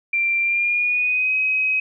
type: tone with pitch glide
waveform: sine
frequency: 2364 to 2534 Hz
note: D7 to D#7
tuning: +11 to +31 cents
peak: -17 dBFS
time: 0.13-1.8 s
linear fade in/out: 5 ms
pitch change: +120 cents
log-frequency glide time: 0.4-1.35 s
effects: none